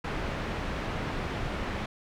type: low-pass noise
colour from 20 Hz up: pink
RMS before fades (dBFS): -33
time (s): 0.04-1.86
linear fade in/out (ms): 5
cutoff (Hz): 2500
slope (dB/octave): 12
effects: none